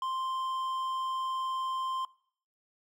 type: tone with hard clipping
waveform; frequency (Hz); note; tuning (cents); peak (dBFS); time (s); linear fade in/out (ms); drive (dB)
triangle; 1046.5; C6; 0; -32; 0.02-2.05; 2; 9
effects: noise-tail reverb RT60 0.6 s tail -22 dB re dry